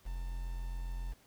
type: tone with quantisation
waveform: triangle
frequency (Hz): 43.65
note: F1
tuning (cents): 0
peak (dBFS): -34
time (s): 0.05-1.14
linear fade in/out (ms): 20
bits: 9
effects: pink hiss -65 dBFS RMS until 1.26 s